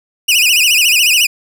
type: tone with vibrato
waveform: sawtooth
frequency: 2690 Hz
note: E7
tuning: 34 cents sharp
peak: -5 dBFS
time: 0.28-1.27 s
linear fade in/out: 10 ms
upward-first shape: sine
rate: 14 Hz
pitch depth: 180 cents each way
effects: none